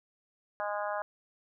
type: harmonic tone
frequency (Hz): 206.3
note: G#3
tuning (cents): -11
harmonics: 3 / 4 / 5 / 6 / 7 / 8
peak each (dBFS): -35 / -37 / -39 / -41 / -42 / -43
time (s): 0.6-1.02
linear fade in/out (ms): 0
effects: none